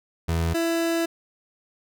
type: tone pair in turn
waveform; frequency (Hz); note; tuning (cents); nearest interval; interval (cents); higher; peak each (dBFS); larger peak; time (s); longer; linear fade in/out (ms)
30% pulse; 82.9 / 333; E2 / E4; +10 / +18; 2 octaves; 2408; second; -19; neither; 0.28-0.54 / 0.54-1.06; second; 10
effects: none